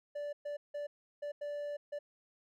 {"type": "tone bursts at uneven times", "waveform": "triangle", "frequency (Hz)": 583, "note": "D5", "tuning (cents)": -13, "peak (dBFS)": -35, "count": 6, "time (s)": [[0.15, 0.33], [0.45, 0.57], [0.74, 0.87], [1.22, 1.32], [1.41, 1.77], [1.92, 1.99]], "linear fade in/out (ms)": 10, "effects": []}